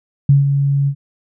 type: tone with ADSR envelope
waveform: sine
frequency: 140.1 Hz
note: C#3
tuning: 19 cents sharp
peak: -5 dBFS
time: 0.29-0.95 s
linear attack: 4 ms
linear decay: 150 ms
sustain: -7 dB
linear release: 73 ms
effects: none